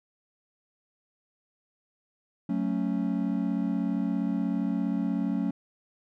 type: chord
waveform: triangle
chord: F# minor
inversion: none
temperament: just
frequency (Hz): 185 / 222 / 277.5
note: F#3 / A3 / C#4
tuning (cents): 0 / +16 / +2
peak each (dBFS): -28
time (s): 2.49-5.51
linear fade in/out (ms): 5
effects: none